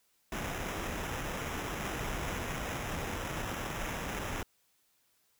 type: noise with sample-and-hold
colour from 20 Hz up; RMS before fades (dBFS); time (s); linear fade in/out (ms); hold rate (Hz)
pink; -37; 0.32-4.43; 2; 4410
effects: white hiss -72 dBFS RMS until 5.39 s